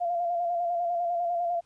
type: tone with vibrato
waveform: sine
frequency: 693 Hz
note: F5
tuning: 14 cents flat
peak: -25 dBFS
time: 0-1.61 s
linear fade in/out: 20 ms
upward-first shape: square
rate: 10 Hz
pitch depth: 31 cents each way
effects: pink hiss -68 dBFS RMS until 1.65 s + resampled to 22050 Hz